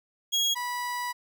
30% pulse tone pair in turn, 3303 / 979.3 Hz, G#7 / B5, -10 / -15 cents, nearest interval octave + major sixth, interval 2105 cents, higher first, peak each -20 / -27 dBFS, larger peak first, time 0.32-0.55 / 0.55-1.13 s, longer second, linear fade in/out 20 ms, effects none

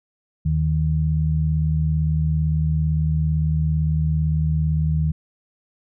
sine tone pair together, 77.78 / 155.56 Hz, D#2 / D#3, 0 / 0 cents, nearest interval octave, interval 1200 cents, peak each -21 / -19 dBFS, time 0.45-5.12 s, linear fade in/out 10 ms, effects none

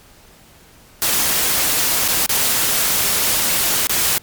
white noise with dropouts, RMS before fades -17 dBFS, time 1.02-4.18 s, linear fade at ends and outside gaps 0 ms, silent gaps 2.079-2.085 / 2.261-2.293 / 3.87-3.895 s, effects pink hiss -47 dBFS RMS until 4.22 s + MP3 96 kbps

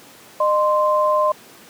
sine tone pair together, 610 / 1042.6 Hz, D#5 / C6, -34 / -6 cents, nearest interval major sixth, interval 928 cents, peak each -17 dBFS, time 0.4-1.32 s, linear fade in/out 5 ms, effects pink hiss -44 dBFS RMS until 1.69 s + high-pass 200 Hz 12 dB/octave

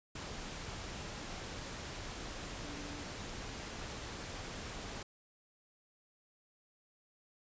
sine tone in noise, 290 Hz, D4, 22 cents flat, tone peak -49 dBFS, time 2.64-3.04 s, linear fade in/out 5 ms, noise pink, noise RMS -44 dBFS, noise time 0.15-5.03 s, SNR -8 dB, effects resampled to 16000 Hz

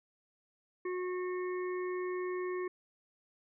harmonic tone, 364 Hz, F#4, 28 cents flat, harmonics 1 / 3 / 5 / 6, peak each -34 / -44 / -48 / -50 dBFS, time 0.85-2.68 s, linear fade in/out 5 ms, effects none

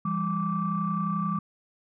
sine tone cluster, 168.4 / 199.8 / 1167 Hz, E3 / G3 / D6, +37 / +33 / -11 cents, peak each -29 dBFS, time 0.05-1.39 s, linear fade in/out 5 ms, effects tanh soft clip ceiling -17 dBFS

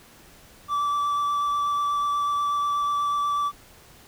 triangle tone with vibrato, 1160 Hz, D6, 22 cents flat, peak -20 dBFS, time 0.68-3.52 s, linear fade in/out 50 ms, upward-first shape sine, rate 8.2 Hz, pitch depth 9 cents each way, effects pink hiss -51 dBFS RMS until 4.07 s

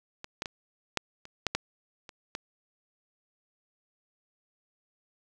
clicks, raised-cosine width 0.2 ms, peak -22 / -15 / -18 / -9 / -28 / -9 / -10 / -27 / -17 dBFS, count 9, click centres 0.244 / 0.421 / 0.458 / 0.973 / 1.254 / 1.467 / 1.55 / 2.092 / 2.351 s, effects none

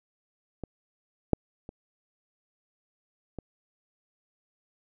clicks, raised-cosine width 2 ms, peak -22 / -7 / -27 / -23 dBFS, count 4, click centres 0.637 / 1.333 / 1.691 / 3.387 s, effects none

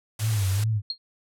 sine tone with vibrato, 102.7 Hz, G#2, 19 cents flat, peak -21 dBFS, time 0.19-0.82 s, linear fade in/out 50 ms, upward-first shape sine, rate 2.5 Hz, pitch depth 140 cents each way
white noise, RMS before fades -34 dBFS, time 0.19-0.64 s, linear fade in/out 5 ms
sine tone with exponential decay, 4237 Hz, C8, 21 cents sharp, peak -22 dBFS, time 0.9-0.98 s, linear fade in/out 2 ms, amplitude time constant 16 ms
effects low-pass 12000 Hz 12 dB/octave

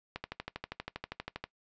click train, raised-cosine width 0.3 ms, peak -21 dBFS, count 17, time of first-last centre 0.16-1.44 s, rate 12.5 Hz, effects noise-tail reverb RT60 0.1 s tail -19 dB re dry + resampled to 16000 Hz

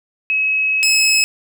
sine / 20% pulse tone pair in turn, 2564 / 2578 Hz, E7 / E7, -49 / -39 cents, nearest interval unison, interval 10 cents, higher second, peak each -14 / -7 dBFS, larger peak second, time 0.3-0.83 / 0.83-1.24 s, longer first, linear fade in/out 0 ms, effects none

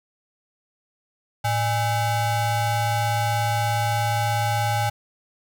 square ring-modulated tone, 355.6 Hz, F4, 31 cents sharp, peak -18 dBFS, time 1.44-4.9 s, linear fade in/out 10 ms, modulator 466 Hz, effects 10-bit

